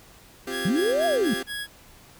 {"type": "chord", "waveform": "sawtooth", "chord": "C suspended fourth", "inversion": "none", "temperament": "just", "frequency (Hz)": [261.6, 348.8, 392.4], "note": ["C4", "F4", "G4"], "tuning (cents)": [0, -2, 2], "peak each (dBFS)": [-31, -32, -28], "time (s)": [0.47, 1.43], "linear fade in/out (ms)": 5}
{"type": "tone bursts", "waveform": "25% pulse", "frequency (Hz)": 1664, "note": "G#6", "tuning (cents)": 3, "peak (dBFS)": -26, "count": 5, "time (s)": [0.5, 1.674], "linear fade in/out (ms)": 50, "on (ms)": 210, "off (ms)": 31}
{"type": "linear two-way sweep", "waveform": "sine", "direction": "up then down", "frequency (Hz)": [155.56, 698.5, 184.1], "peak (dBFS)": -20, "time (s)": [0.65, 1.34], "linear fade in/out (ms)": 5, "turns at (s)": 1.06}
{"effects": ["pink hiss -51 dBFS RMS until 2.19 s"]}